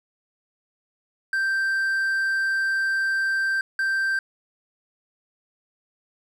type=tone bursts at uneven times; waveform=triangle; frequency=1568 Hz; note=G6; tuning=in tune; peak=-19 dBFS; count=2; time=1.33-3.61 / 3.79-4.19 s; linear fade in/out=2 ms; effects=none